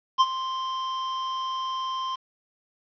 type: tone with ADSR envelope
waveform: square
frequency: 1046.5 Hz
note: C6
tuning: in tune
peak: -14 dBFS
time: 0.18-2.16 s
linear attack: 27 ms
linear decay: 43 ms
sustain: -14 dB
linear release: 12 ms
effects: resampled to 11025 Hz + 8-bit